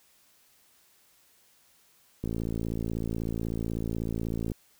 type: click train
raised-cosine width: 3 ms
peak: -19 dBFS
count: 129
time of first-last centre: 2.24-4.518 s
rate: 56.2 Hz
effects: white hiss -63 dBFS RMS until 4.79 s